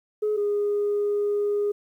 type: tone pair in turn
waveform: sine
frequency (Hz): 423.6 / 411.3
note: G#4 / G#4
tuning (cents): +34 / -17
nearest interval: minor second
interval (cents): 51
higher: first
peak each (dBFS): -20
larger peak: neither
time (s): 0.22-0.37 / 0.37-1.72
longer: second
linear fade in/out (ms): 10
effects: tanh soft clip ceiling -18 dBFS + 10-bit